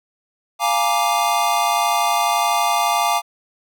square chord, Bb dominant seventh, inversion second, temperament equal, 698.5 / 830.6 / 932.3 / 1174.7 Hz, F5 / Ab5 / Bb5 / D6, 0 / 0 / 0 / 0 cents, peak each -22 / -22 / -24 / -22 dBFS, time 0.59-3.22 s, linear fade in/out 50 ms, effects none

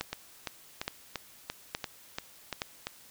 two click trains, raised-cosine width 0.2 ms, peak -14 / -16 dBFS, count 4 / 9, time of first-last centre 0.01-2.619 / 0.13-2.87 s, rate 1.15 / 2.92 Hz, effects white hiss -55 dBFS RMS until 3.1 s

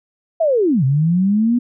sine linear two-way sweep, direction down then up, 678 to 127.3 to 246.9 Hz, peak -12 dBFS, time 0.4-1.59 s, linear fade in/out 10 ms, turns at 0.84 s, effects none

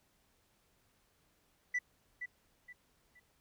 sine tone with echo, 1975.5 Hz, B6, in tune, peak -28 dBFS, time 1.74-1.79 s, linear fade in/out 10 ms, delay 470 ms, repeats 3, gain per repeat -10 dB, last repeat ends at 3.2 s, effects tanh soft clip ceiling -30 dBFS + pink hiss -73 dBFS RMS until 3.4 s

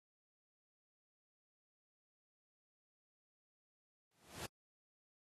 pink noise with exponential growth, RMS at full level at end -42 dBFS, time 4.11-4.46 s, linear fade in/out 5 ms, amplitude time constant 74 ms, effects high-pass 100 Hz 12 dB/octave + AAC 32 kbps

